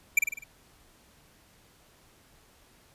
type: tone with echo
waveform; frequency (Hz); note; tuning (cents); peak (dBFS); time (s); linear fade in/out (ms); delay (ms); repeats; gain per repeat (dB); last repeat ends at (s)
square; 2349; D7; 0; -17; 0.17-0.19; 5; 50; 5; -5; 0.44
effects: pink hiss -60 dBFS RMS until 2.94 s + resampled to 32000 Hz